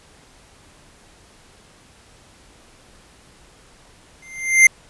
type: tone with exponential growth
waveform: square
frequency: 2093 Hz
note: C7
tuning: in tune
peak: -5 dBFS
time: 4.22-4.67 s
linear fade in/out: 5 ms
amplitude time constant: 96 ms
effects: pink hiss -50 dBFS RMS until 4.89 s + resampled to 24000 Hz